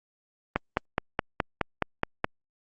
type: click train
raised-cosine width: 0.5 ms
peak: -8 dBFS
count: 9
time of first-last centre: 0.56-2.244 s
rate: 4.75 Hz
effects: Opus 32 kbps